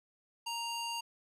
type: tone with band-pass filter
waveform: square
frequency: 932.3 Hz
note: A#5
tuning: in tune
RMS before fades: -38 dBFS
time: 0.46-1.01 s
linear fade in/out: 10 ms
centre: 4200 Hz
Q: 0.61
effects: resampled to 32000 Hz + 11-bit